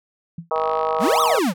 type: tone with exponential decay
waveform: sine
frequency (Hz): 167.5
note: E3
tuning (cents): +28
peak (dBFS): -25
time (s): 0.38-0.5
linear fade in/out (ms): 5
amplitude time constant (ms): 24
type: harmonic tone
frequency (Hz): 159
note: D#3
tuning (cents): +38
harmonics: 3 / 4 / 5 / 6 / 7 / 8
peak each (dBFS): -24 / -25 / -26 / -27 / -27 / -28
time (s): 0.51-1.39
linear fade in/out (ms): 2
type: click train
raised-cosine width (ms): 0.3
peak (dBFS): -19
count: 42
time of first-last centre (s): 0.56-1.355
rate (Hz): 51.6
type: exponential two-way sweep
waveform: square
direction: up then down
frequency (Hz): 155.56 to 1316 to 155.56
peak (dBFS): -18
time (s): 0.99-1.54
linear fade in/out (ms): 50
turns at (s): 1.21
effects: none